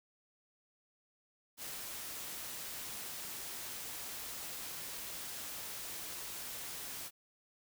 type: noise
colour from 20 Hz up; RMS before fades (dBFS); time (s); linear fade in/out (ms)
white; -44; 1.57-7.11; 50
effects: none